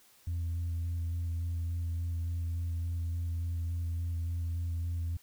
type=tone with vibrato; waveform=sine; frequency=84.6 Hz; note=E2; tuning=45 cents sharp; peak=-29 dBFS; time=0.27-5.17 s; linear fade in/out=5 ms; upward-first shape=square; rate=3.5 Hz; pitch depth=15 cents each way; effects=tanh soft clip ceiling -29 dBFS + white hiss -62 dBFS RMS until 5.22 s